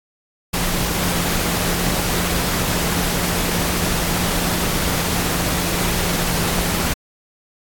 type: tone in noise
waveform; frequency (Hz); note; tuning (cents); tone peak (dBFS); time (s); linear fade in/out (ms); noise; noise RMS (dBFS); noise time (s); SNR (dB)
sine; 175.2; F3; +6; -26; 0.53-6.94; 10; pink; -21; 0.53-6.94; -8
effects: AAC 64 kbps